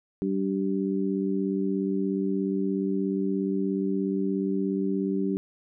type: harmonic tone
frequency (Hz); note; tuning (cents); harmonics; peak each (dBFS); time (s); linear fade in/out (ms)
96.9; G2; -20; 2 / 3 / 4; -27 / -29 / -30; 0.22-5.37; 0
effects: none